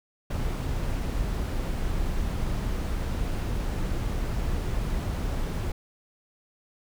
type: noise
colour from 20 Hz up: brown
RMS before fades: -28 dBFS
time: 0.3-5.72 s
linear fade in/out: 5 ms
effects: none